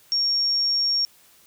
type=tone; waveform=sine; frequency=5540 Hz; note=F8; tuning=15 cents flat; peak=-19 dBFS; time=0.12-1.05 s; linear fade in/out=0 ms; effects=white hiss -55 dBFS RMS until 1.46 s